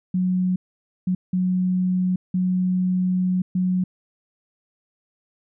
sine tone bursts at uneven times, 183.3 Hz, F#3, 16 cents flat, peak -18 dBFS, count 5, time 0.14-0.56 / 1.07-1.15 / 1.33-2.16 / 2.34-3.42 / 3.55-3.84 s, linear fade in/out 5 ms, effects none

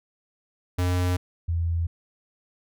square / sine tone pair in turn, 89.8 / 84.05 Hz, F2 / E2, +49 / +34 cents, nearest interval minor second, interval 115 cents, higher first, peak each -22 dBFS, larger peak neither, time 0.78-1.17 / 1.48-1.87 s, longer neither, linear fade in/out 10 ms, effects none

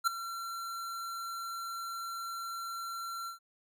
square tone with ADSR envelope, 1362 Hz, F6, 44 cents flat, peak -23 dBFS, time 0.04-3.39 s, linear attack 33 ms, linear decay 6 ms, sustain -15 dB, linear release 120 ms, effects none

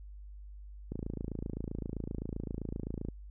click train, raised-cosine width 3 ms, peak -24 dBFS, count 61, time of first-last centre 0.92-3.086 s, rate 27.7 Hz, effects added 50 Hz sine -45 dBFS peak until 3.3 s

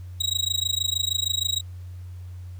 35% pulse tone with amplitude modulation, 3829 Hz, A#7, 46 cents sharp, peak -17 dBFS, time 0.2-1.61 s, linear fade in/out 10 ms, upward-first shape sine, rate 26.4 Hz, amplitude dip 100%, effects added 90 Hz sine -35 dBFS peak until 2.59 s + pink hiss -59 dBFS RMS until 2.59 s

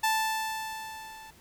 sawtooth tone with level ramp, 880 Hz, A5, in tune, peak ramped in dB -19 to -42 dBFS, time 0.03-1.31 s, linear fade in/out 10 ms, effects pink hiss -57 dBFS RMS until 1.4 s

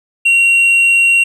triangle tone with tanh clipping, 2748 Hz, F7, 29 cents flat, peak -8 dBFS, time 0.25-1.24 s, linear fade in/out 10 ms, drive 8 dB, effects none

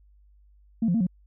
sine tone with pitch steps, 226.8 / 173.9 / 229.2 / 180.9 Hz, A#3 / F3 / A#3 / F#3, -47 / -7 / -29 / -39 cents, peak -19 dBFS, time 0.82-1.068 s, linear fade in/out 5 ms, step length 62 ms, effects tanh soft clip ceiling -16 dBFS + added 50 Hz sine -54 dBFS peak until 1.26 s

